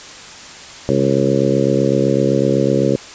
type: harmonic tone with a mistuned harmonic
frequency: 67.9 Hz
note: C#2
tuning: 35 cents flat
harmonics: 2 / 3 / 4 / 5 / 6 / 7 / 8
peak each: -20 / -20 / -20 / -20 / -20 / -20 / -20 dBFS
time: 0.89-2.96 s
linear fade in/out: 0 ms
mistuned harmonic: 2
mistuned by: -51 cents
effects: white hiss -35 dBFS RMS until 3.14 s + resampled to 16000 Hz